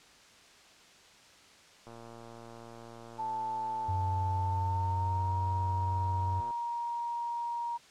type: click train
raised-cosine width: 1 ms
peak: -35 dBFS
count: 539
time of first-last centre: 1.87-6.508 s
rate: 116 Hz
type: tone with pitch glide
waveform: sine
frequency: 880 to 943.2 Hz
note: A5 to A#5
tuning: 0 to +20 cents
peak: -32 dBFS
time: 3.18-7.78 s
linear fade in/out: 20 ms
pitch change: +120 cents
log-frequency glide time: 4.3-5.35 s
type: tone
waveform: sine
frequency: 93.7 Hz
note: F#2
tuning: 22 cents sharp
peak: -30 dBFS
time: 3.88-6.41 s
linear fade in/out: 10 ms
effects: white hiss -57 dBFS RMS until 7.9 s + low-pass 6000 Hz 12 dB/octave